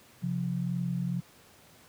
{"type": "tone pair together", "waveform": "sine", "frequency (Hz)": [134.2, 176.33], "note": ["C3", "F3"], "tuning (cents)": [44, 17], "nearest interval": "perfect fourth", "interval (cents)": 473, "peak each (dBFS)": [-32, -30], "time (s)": [0.22, 1.21], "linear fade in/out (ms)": 20, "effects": ["pink hiss -57 dBFS RMS until 1.88 s", "high-pass 80 Hz 12 dB/octave"]}